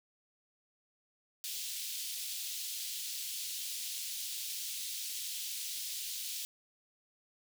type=high-pass noise; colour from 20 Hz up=pink; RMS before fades=-40 dBFS; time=1.44-6.45 s; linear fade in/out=0 ms; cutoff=3200 Hz; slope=24 dB/octave; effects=none